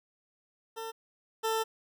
20% pulse tone pair in turn, 450 / 444.8 Hz, A4 / A4, +39 / +19 cents, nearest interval unison, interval 20 cents, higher first, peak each -32 / -23 dBFS, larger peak second, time 0.76-0.92 / 1.43-1.64 s, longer second, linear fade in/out 20 ms, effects none

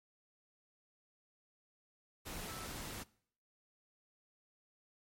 sine tone in noise, 1315 Hz, E6, 5 cents flat, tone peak -50 dBFS, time 2.47-2.67 s, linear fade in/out 20 ms, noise pink, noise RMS -45 dBFS, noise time 2.25-3.04 s, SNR -8 dB, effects noise-tail reverb RT60 0.6 s tail -22 dB re dry + MP3 64 kbps

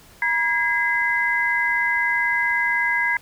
sine tone cluster, 955 / 1642 / 2041 Hz, A#5 / G#6 / C7, +42 / -20 / -44 cents, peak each -26 / -22 / -21 dBFS, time 0.22-3.17 s, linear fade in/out 2 ms, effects pink hiss -49 dBFS RMS until 3.21 s

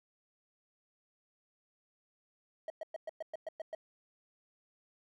triangle tone bursts, 637 Hz, D#5, 41 cents sharp, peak -35 dBFS, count 9, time 2.68-3.749 s, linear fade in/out 2 ms, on 21 ms, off 110 ms, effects none

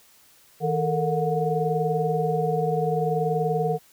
sine tone cluster, 159.5 / 440.1 / 460.7 / 728 Hz, D#3 / A4 / A#4 / F#5, +43 / 0 / -20 / -28 cents, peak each -26 / -28 / -26 / -27 dBFS, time 0.6-3.79 s, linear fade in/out 50 ms, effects white hiss -56 dBFS RMS until 3.92 s

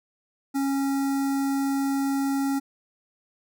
square tone with notch filter, 274.7 Hz, C#4, 16 cents flat, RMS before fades -25 dBFS, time 0.54-2.6 s, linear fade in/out 20 ms, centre 3000 Hz, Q 0.72, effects none

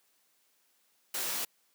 white noise with comb filter, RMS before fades -34 dBFS, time 1.14-1.45 s, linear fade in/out 5 ms, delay 18 ms, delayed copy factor +0.6, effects white hiss -71 dBFS RMS until 1.74 s + high-pass 200 Hz 12 dB/octave

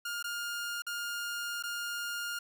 sawtooth tone with dropouts, 1413 Hz, F6, 20 cents sharp, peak -31 dBFS, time 0.05-2.39 s, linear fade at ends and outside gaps 5 ms, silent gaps 0.227-0.241 / 0.821-0.866 / 1.626-1.636 s, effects none

